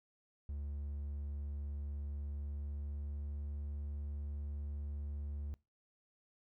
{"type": "tone with pitch glide", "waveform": "triangle", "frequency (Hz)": [71.9, 72.48], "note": ["D2", "D2"], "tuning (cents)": [-36, -22], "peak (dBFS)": -37, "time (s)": [0.49, 5.54], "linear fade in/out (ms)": 0, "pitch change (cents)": 14, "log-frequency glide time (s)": [2.16, 3.53], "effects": ["noise-tail reverb RT60 0.3 s tail -24 dB re dry"]}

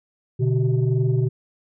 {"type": "tone cluster", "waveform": "sine", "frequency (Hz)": [123.1, 145.6, 380.4], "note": ["B2", "D3", "F#4"], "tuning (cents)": [-5, -15, 48], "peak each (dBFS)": [-18, -21, -25], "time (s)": [0.39, 1.29], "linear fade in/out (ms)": 20, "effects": ["tanh soft clip ceiling -11 dBFS"]}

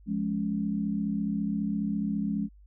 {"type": "chord", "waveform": "sine", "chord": "Db major", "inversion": "first", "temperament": "just", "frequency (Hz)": [173.24, 207.9, 277.2], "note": ["F3", "Ab3", "Db4"], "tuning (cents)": [-14, 2, 0], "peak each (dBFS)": [-34, -28, -34], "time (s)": [0.06, 2.49], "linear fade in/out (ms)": 50, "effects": ["added 50 Hz sine -51 dBFS peak until 2.66 s"]}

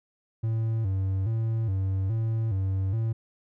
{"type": "tone with vibrato", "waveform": "triangle", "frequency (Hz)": 103.83, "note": "G#2", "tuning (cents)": 0, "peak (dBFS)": -22, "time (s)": [0.43, 3.13], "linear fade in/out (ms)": 10, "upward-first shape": "square", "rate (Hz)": 1.2, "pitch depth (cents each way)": 140, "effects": []}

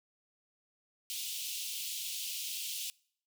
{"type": "high-pass noise", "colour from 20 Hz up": "pink", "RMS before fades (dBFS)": -39, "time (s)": [1.1, 2.9], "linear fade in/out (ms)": 0, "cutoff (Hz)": 2700, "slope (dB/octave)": 48, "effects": ["noise-tail reverb RT60 0.6 s tail -25 dB re dry"]}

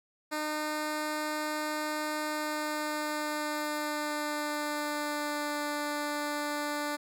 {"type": "tone with pitch glide", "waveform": "10% pulse", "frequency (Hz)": [304.4, 294.4], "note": ["D#4", "D4"], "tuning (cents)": [-38, 4], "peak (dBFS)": -23, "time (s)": [0.31, 6.97], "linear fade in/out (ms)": 20, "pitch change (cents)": -58, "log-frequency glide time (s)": [2.22, 5.64], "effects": []}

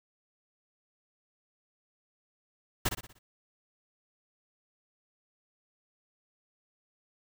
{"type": "noise with echo", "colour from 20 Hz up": "pink", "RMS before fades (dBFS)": -27, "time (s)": [2.85, 2.89], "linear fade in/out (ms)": 10, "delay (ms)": 60, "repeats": 5, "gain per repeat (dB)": -7, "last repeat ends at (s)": 3.19, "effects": []}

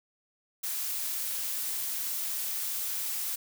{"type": "noise", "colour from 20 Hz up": "blue", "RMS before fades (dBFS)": -33, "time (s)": [0.63, 3.36], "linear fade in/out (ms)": 10, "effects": []}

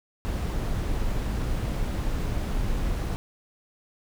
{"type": "noise", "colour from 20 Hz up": "brown", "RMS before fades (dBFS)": -27, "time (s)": [0.25, 3.16], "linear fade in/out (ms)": 0, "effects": []}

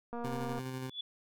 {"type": "click train", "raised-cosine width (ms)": 1, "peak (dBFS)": -28, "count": 110, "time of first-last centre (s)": [0.13, 0.59], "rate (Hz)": 237}
{"type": "tone with tremolo", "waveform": "20% pulse", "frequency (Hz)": 130, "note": "C3", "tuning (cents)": -11, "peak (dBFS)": -32, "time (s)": [0.24, 0.9], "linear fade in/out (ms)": 5, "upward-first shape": "square", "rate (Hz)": 12, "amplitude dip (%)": 25}
{"type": "tone with exponential growth", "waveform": "sine", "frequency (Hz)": 3437, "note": "A7", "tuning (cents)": -41, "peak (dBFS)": -33, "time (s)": [0.83, 1.01], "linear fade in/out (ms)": 5, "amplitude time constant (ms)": 39}
{"effects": []}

